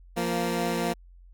15% pulse tone pair together, 173.82 / 233.1 Hz, F3 / A#3, -8 / 0 cents, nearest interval perfect fourth, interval 508 cents, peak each -22 dBFS, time 0.16-0.94 s, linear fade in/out 20 ms, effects added 44 Hz sine -48 dBFS peak until 1.33 s

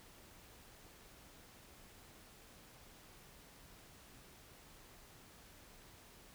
silence, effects pink hiss -60 dBFS RMS until 6.34 s

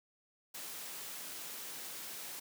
white high-pass noise, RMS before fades -45 dBFS, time 0.54-2.4 s, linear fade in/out 10 ms, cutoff 160 Hz, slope 12 dB/octave, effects none

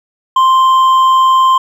sine tone with hard clipping, 1046.5 Hz, C6, in tune, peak -7 dBFS, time 0.36-1.58 s, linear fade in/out 5 ms, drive 4 dB, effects none

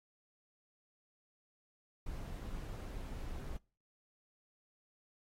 brown noise, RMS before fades -43 dBFS, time 2.06-3.57 s, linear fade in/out 5 ms, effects noise-tail reverb RT60 0.4 s tail -25 dB re dry + AAC 48 kbps

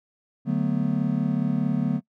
triangle chord, B minor seventh, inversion first, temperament just, 148.16 / 185.21 / 222.2 / 246.9 Hz, D3 / F#3 / A3 / B3, +16 / +2 / +17 / 0 cents, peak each -25 dBFS, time 0.45-2.01 s, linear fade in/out 50 ms, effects noise-tail reverb RT60 0.1 s tail -23 dB re dry

